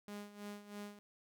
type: tone with tremolo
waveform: sawtooth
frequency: 205.6 Hz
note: G#3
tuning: 17 cents flat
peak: -40 dBFS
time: 0.08-0.99 s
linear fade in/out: 0 ms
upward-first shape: sine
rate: 3.1 Hz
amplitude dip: 75%
effects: none